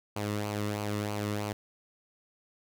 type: tone with flanger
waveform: sawtooth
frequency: 104.1 Hz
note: G#2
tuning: 5 cents sharp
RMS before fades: -33 dBFS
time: 0.16-1.53 s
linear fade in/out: 5 ms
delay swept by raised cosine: 0.55 to 1.3 ms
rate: 3.1 Hz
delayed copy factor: -0.55
effects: none